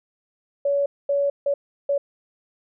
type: tone bursts at uneven times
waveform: sine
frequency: 565 Hz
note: C#5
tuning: 33 cents sharp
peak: -18 dBFS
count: 4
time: 0.65-0.86 / 1.09-1.3 / 1.46-1.54 / 1.89-1.98 s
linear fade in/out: 5 ms
effects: none